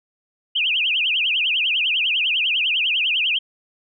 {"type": "tone with vibrato", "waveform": "sine", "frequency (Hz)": 2794, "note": "F7", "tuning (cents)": 0, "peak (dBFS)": -17, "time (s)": [0.55, 3.39], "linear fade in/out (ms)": 10, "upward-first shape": "triangle", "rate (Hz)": 10, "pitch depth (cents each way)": 280, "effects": []}